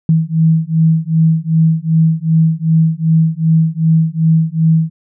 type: beating tone pair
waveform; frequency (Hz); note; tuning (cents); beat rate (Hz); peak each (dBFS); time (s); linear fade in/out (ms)
sine; 160 / 162.6; D#3 / E3; +49 / -23; 2.6; -12; 0.09-4.9; 2
effects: none